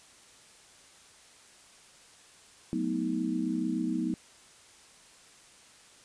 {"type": "chord", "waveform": "sine", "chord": "B dominant seventh", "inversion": "second", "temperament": "equal with one note detuned", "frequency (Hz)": [185, 220, 246.9, 316.2], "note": ["F#3", "A3", "B3", "D#4"], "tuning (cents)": [0, 0, 0, 28], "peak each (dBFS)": [-35, -36, -32, -32], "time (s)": [2.73, 4.14], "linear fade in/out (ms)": 0, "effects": ["white hiss -56 dBFS RMS until 6.04 s", "resampled to 22050 Hz"]}